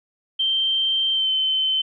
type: tone with pitch glide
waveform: sine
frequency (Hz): 3136 to 3073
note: G7 to G7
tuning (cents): 0 to -35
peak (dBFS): -18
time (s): 0.39-1.82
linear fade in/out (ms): 10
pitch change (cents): -35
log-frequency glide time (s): 1.12-1.3
effects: none